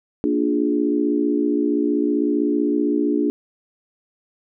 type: chord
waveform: sine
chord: Bb dominant seventh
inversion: none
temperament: equal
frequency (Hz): 233.1 / 293.7 / 349.2 / 415.3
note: Bb3 / D4 / F4 / Ab4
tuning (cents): 0 / 0 / 0 / 0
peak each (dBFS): -25 / -19 / -24 / -25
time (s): 0.24-3.3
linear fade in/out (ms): 0
effects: none

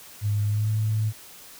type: tone with pitch glide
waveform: sine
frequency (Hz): 103.83 to 108.36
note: G#2 to A2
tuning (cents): 0 to -26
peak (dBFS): -21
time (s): 0.21-1.13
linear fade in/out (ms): 50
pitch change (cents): +74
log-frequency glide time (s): 0.47-0.7
effects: white hiss -46 dBFS RMS until 1.59 s

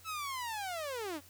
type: linear sweep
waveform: sawtooth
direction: down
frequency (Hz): 1325 to 267.5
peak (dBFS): -33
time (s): 0.04-1.21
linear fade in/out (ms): 50
effects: added 89 Hz sine -61 dBFS peak until 1.29 s + white hiss -59 dBFS RMS until 1.29 s

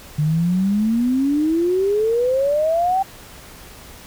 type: exponential sweep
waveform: sine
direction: up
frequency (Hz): 146.83 to 784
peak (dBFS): -15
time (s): 0.18-3.03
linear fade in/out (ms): 10
effects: added 60 Hz sine -50 dBFS peak until 4.06 s + pink hiss -41 dBFS RMS until 4.06 s

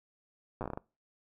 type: slowing click train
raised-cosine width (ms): 1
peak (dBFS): -23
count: 9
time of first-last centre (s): 0.61-0.775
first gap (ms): 8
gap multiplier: 1.26
effects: noise-tail reverb RT60 0.3 s tail -23 dB re dry

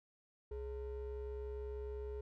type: ring-modulated tone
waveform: triangle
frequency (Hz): 242.1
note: B3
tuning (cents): -34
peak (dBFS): -36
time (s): 0.51-2.21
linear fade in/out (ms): 5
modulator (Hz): 177
effects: none

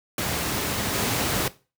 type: noise with level steps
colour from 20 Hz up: pink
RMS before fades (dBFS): -26 / -24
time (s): 0.18-1.48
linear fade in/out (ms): 2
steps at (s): 0.92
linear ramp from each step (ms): 20
effects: noise-tail reverb RT60 0.3 s tail -17 dB re dry + high-pass 80 Hz 12 dB/octave

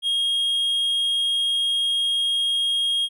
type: tone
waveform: triangle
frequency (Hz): 3257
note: G#7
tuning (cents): -34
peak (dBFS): -18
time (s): 0.02-3.09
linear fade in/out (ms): 50
effects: none

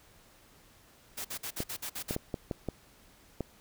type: noise bursts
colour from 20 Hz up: white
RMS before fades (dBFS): -38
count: 8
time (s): 1.17-2.158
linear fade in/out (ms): 10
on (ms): 78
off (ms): 52
type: clicks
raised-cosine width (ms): 2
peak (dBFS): -19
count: 7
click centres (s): 1.604 / 2.109 / 2.164 / 2.342 / 2.512 / 2.687 / 3.407
effects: pink hiss -60 dBFS RMS until 3.6 s

